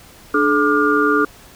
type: tone cluster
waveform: sine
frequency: 295 / 428.9 / 1191 / 1423 Hz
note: D4 / A4 / D6 / F6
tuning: +8 / -44 / +24 / +32 cents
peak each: -18 dBFS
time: 0.34-1.25 s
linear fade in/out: 5 ms
effects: pink hiss -44 dBFS RMS until 1.55 s